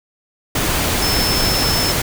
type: tone in noise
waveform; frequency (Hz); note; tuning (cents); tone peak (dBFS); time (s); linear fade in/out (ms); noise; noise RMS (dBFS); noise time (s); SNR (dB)
sine; 5274; E8; 0; -19; 1.02-1.92; 5; pink; -18; 0.55-2.02; -4
effects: none